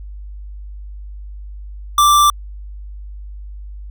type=tone; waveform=square; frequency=1174.7 Hz; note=D6; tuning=in tune; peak=-9 dBFS; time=1.98-2.3 s; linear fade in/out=2 ms; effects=added 50 Hz sine -29 dBFS peak until 3.9 s